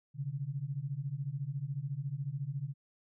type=beating tone pair; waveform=sine; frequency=131.3 / 145.3 Hz; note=C3 / D3; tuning=+6 / -18 cents; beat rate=14 Hz; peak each=-38 / -37 dBFS; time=0.14-2.74 s; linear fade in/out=50 ms; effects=none